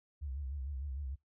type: tone with vibrato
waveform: sine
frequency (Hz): 68.9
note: C#2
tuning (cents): -10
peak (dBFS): -37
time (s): 0.21-1.16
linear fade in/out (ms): 20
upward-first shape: triangle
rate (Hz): 6.6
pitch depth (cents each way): 150
effects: noise-tail reverb RT60 0.2 s tail -25 dB re dry